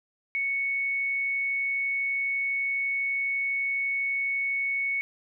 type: tone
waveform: sine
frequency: 2217 Hz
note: C#7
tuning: in tune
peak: -25 dBFS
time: 0.35-5.01 s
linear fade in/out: 0 ms
effects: none